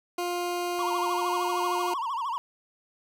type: tone with pitch glide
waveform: 20% pulse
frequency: 352.3 to 355.2 Hz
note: F4 to F4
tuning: +15 to +29 cents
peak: -23 dBFS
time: 0.18-1.94 s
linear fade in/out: 5 ms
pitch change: +14 cents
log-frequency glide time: 0.97-1.36 s
type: tone with vibrato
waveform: triangle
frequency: 1013 Hz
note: B5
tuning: 44 cents sharp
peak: -26 dBFS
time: 0.79-2.38 s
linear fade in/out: 0 ms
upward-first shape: sine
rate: 13 Hz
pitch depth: 200 cents each way
effects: none